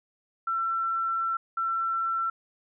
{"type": "tone pair in turn", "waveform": "sine", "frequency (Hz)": [1346, 1346], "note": ["E6", "E6"], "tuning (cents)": [36, 36], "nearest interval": "unison", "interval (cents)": 0, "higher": "neither", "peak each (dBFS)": -25, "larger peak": "neither", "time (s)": [[0.47, 1.37], [1.57, 2.3]], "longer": "first", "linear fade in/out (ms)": 5, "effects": []}